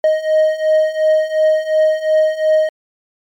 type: beating tone pair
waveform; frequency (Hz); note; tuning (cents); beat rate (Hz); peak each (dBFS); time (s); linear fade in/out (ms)
triangle; 622.3 / 625.1; D#5 / D#5; 0 / +8; 2.8; -14 / -11; 0.04-2.69; 2
effects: MP3 96 kbps